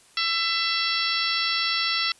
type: harmonic tone with a mistuned harmonic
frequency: 668 Hz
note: E5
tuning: 23 cents sharp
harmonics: 2 / 3 / 4 / 5 / 6 / 7 / 8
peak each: -30 / -30 / -30 / -30 / -30 / -30 / -30 dBFS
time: 0.17-2.12 s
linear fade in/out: 2 ms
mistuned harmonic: 7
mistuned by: -61 cents
effects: white hiss -55 dBFS RMS until 2.19 s + resampled to 24000 Hz